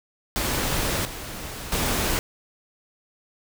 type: noise with level steps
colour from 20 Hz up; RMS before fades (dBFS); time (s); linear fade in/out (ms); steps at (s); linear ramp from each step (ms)
pink; -25 / -35 / -24; 0.36-2.19; 0; 1.05 / 1.72; 2
effects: none